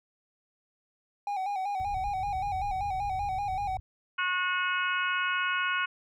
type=tone with vibrato; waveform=triangle; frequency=784 Hz; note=G5; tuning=in tune; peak=-27 dBFS; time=1.27-3.77 s; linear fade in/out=2 ms; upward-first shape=square; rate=5.2 Hz; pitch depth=66 cents each way
type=low-pass noise; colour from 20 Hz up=white; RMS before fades=-41 dBFS; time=1.8-3.8 s; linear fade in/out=0 ms; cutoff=100 Hz; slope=24 dB/octave
type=harmonic tone; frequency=364 Hz; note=F#4; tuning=28 cents flat; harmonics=3 / 4 / 5 / 6 / 7 / 8; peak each=-32 / -29 / -43 / -38 / -35 / -37 dBFS; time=4.18-5.86 s; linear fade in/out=10 ms
effects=none